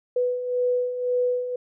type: beating tone pair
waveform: sine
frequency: 493.6 / 495.5 Hz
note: B4 / B4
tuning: -1 / +6 cents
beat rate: 1.9 Hz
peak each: -29 / -22 dBFS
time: 0.16-1.56 s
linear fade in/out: 5 ms
effects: none